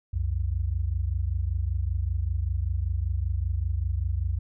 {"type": "tone pair together", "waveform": "sine", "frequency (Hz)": [63.63, 88.8], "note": ["C2", "F2"], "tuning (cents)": [-48, 29], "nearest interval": "tritone", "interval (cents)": 577, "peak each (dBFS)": -27, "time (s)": [0.13, 4.39], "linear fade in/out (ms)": 10, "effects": []}